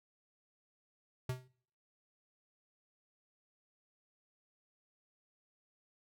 square tone with exponential decay, 127.6 Hz, C3, 43 cents flat, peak -33 dBFS, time 1.29-1.48 s, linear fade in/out 5 ms, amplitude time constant 40 ms, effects noise-tail reverb RT60 0.6 s tail -24 dB re dry

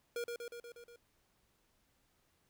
square tone with echo, 474.6 Hz, A#4, 31 cents sharp, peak -37 dBFS, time 0.16-0.24 s, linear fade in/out 2 ms, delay 120 ms, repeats 6, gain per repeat -3 dB, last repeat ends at 0.96 s, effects pink hiss -75 dBFS RMS until 2.49 s

